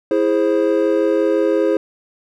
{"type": "chord", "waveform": "triangle", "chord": "E augmented", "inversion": "none", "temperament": "equal with one note detuned", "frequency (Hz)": [329.6, 415.3, 527.2], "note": ["E4", "G#4", "B#4"], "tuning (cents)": [0, 0, 13], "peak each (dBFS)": -16, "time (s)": [0.11, 1.77], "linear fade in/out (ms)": 2, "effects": []}